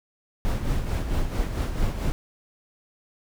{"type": "noise with tremolo", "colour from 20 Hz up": "brown", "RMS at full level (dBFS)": -23, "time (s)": [0.45, 2.12], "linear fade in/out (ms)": 0, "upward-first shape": "sine", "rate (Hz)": 4.5, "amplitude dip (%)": 55, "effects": []}